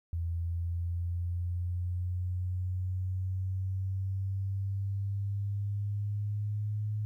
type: exponential sweep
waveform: sine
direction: up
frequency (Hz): 84 to 106.3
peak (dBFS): -30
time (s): 0.13-7.05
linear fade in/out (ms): 0
effects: 12-bit